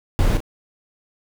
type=noise with echo; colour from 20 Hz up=brown; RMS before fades=-17 dBFS; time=0.19-0.37 s; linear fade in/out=0 ms; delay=34 ms; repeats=1; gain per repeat=-8 dB; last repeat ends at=0.404 s; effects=none